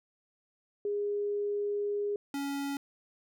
sine / square tone pair in turn, 410.1 / 280.1 Hz, G#4 / C#4, -22 / +18 cents, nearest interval perfect fifth, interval 660 cents, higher first, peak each -29 / -33 dBFS, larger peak first, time 0.85-2.16 / 2.34-2.77 s, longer first, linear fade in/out 2 ms, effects none

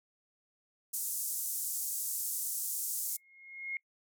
white band-pass noise, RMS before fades -36 dBFS, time 0.93-3.17 s, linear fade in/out 10 ms, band 6800 to 15000 Hz, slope 24 dB/octave
sine tone with exponential growth, 2151 Hz, C7, 47 cents sharp, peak -32 dBFS, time 3.08-3.77 s, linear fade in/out 2 ms, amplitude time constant 150 ms
effects noise-tail reverb RT60 0.1 s tail -25 dB re dry

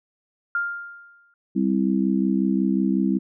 sine tone with exponential decay, 1400 Hz, F6, 4 cents sharp, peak -19 dBFS, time 0.55-1.34 s, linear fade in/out 2 ms, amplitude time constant 170 ms
harmonic tone, 65.5 Hz, C2, 2 cents sharp, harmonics 3 / 4 / 5, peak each -21 / -23 / -25 dBFS, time 1.55-3.19 s, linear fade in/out 20 ms
effects none

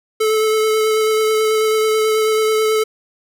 square tone with vibrato, 435.1 Hz, A4, 19 cents flat, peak -14 dBFS, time 0.2-2.84 s, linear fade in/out 10 ms, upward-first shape sine, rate 9.2 Hz, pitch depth 13 cents each way, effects none

